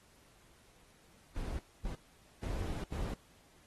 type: noise bursts at uneven times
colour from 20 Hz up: brown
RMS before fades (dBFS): -38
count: 4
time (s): 1.36-1.59 / 1.85-1.95 / 2.43-2.84 / 2.92-3.14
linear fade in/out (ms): 2
effects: pink hiss -65 dBFS RMS until 3.66 s + AAC 32 kbps